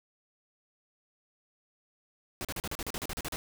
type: noise bursts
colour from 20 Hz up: pink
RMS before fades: -36 dBFS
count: 13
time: 2.41-3.36 s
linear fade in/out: 0 ms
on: 38 ms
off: 38 ms
effects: none